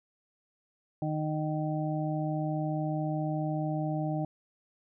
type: harmonic tone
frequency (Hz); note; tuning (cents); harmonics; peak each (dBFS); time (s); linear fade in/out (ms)
154.1; D#3; -16; 1 / 2 / 4 / 5; -31 / -34 / -37 / -38; 1.02-4.25; 2
effects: none